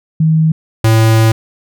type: tone pair in turn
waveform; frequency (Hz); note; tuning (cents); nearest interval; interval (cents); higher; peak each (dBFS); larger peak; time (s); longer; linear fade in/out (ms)
sine / square; 158.8 / 111.74; D#3 / A2; +36 / +27; tritone; 609; first; -7; neither; 0.2-0.52 / 0.84-1.32; second; 5
effects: none